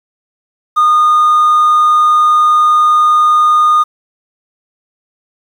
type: tone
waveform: triangle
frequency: 1225 Hz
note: D#6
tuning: 27 cents flat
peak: -3 dBFS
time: 0.76-3.84 s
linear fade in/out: 20 ms
effects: tanh soft clip ceiling -1 dBFS + 7-bit